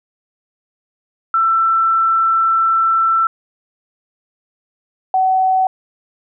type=tone pair in turn; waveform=sine; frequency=1336 / 753.9 Hz; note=E6 / F#5; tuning=+23 / +32 cents; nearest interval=minor seventh; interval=991 cents; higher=first; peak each=-11 dBFS; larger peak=neither; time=1.34-3.27 / 5.14-5.67 s; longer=first; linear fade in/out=2 ms; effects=none